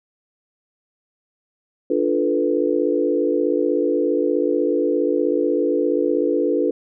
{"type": "chord", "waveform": "sine", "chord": "B half-diminished seventh", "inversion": "first", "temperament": "equal with one note detuned", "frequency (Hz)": [293.7, 349.2, 437.2, 493.9], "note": ["D4", "F4", "A4", "B4"], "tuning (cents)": [0, 0, -11, 0], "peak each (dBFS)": -22, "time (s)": [1.9, 6.71], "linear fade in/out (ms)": 5, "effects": []}